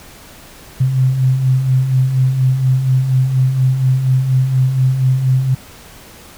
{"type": "beating tone pair", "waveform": "sine", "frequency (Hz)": [126.8, 131], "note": ["B2", "C3"], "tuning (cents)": [46, 2], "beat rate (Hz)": 4.2, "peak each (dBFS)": [-20, -11], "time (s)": [0.8, 5.55], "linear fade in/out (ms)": 10, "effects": ["pink hiss -39 dBFS RMS until 6.37 s"]}